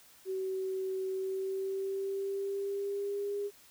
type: tone with pitch glide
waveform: sine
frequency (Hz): 379.2 to 406.4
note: F#4 to G#4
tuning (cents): +43 to -38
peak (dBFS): -32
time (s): 0.25-3.51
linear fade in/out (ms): 50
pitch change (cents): +119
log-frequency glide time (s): 1.09-3.39
effects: white hiss -59 dBFS RMS until 3.7 s